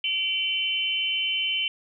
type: tone cluster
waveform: sine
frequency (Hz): 2325 / 2744 / 3054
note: D7 / F7 / G7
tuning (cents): -18 / -31 / -46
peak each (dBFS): -31 / -30 / -25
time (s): 0.04-1.68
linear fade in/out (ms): 2
effects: none